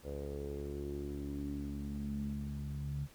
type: tone with low-pass filter sweep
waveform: sawtooth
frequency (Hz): 71.2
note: C#2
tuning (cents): +47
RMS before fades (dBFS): -40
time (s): 0.03-3.08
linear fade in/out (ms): 50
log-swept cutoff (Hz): 510 to 150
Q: 6.5
effects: pink hiss -61 dBFS RMS until 3.14 s

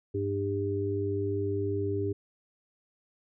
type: harmonic tone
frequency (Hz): 99.7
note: G2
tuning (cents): +30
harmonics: 1 / 3 / 4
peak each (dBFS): -32 / -35 / -30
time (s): 0.14-2.13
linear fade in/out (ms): 10
effects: none

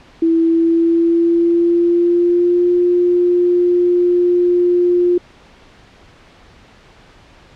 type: tone with pitch glide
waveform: sine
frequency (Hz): 329.6 to 353.3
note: E4 to F4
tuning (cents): 0 to +20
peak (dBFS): -10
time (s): 0.22-5.18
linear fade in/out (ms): 5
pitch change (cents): +120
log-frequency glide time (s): 0.43-2.71
effects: pink hiss -45 dBFS RMS until 7.55 s + low-pass 4000 Hz 12 dB/octave

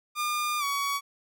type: tone with pitch glide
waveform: sawtooth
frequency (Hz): 1207 to 1126.2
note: D6 to C#6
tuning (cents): +47 to +27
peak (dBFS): -23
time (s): 0.15-1.01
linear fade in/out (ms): 50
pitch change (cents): -120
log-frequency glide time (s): 0.59-0.64
effects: none

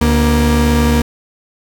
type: tone pair together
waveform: 35% pulse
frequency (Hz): 73.42 / 235.7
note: D2 / A#3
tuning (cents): 0 / +19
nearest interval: octave + minor sixth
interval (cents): 2019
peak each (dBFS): -11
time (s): 0.01-1.02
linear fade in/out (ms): 5
effects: none

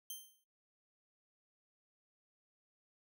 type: tone with exponential decay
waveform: 5% pulse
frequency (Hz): 3136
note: G7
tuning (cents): 0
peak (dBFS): -32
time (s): 0.1-0.44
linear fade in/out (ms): 2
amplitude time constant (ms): 72
effects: noise-tail reverb RT60 0.3 s tail -19 dB re dry

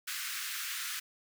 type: high-pass noise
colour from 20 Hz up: pink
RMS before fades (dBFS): -38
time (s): 0.07-1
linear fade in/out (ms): 10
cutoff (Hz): 1300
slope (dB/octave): 48
effects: none

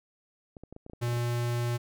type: clicks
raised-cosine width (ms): 2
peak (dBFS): -31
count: 11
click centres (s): 0.568 / 0.636 / 0.726 / 0.764 / 0.864 / 0.898 / 0.934 / 1.025 / 1.081 / 1.129 / 1.17
type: tone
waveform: square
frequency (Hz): 119.8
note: A#2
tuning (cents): +48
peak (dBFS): -28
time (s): 1.01-1.78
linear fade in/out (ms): 20
effects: none

